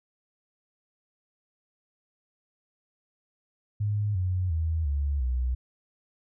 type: tone with pitch steps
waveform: sine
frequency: 104 / 91.59 / 80.66 / 71.03 / 62.56 Hz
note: G#2 / F#2 / E2 / C#2 / B1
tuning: +3 / -17 / -37 / +43 / +23 cents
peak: -24 dBFS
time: 3.8-5.55 s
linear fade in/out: 10 ms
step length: 350 ms
effects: none